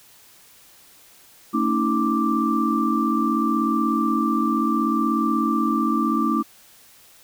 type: tone cluster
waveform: sine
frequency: 224.4 / 280.4 / 321.1 / 1176 Hz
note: A3 / C#4 / E4 / D6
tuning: +34 / +20 / -45 / +2 cents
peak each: -23 / -25 / -24 / -23 dBFS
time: 1.53-6.43 s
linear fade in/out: 20 ms
effects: white hiss -51 dBFS RMS until 7.23 s